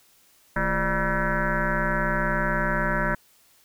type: tone with frequency modulation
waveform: sine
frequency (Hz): 780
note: G5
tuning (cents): -9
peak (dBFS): -21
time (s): 0.56-3.15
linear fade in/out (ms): 5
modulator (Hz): 187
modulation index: 5.4
effects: white hiss -59 dBFS RMS until 3.64 s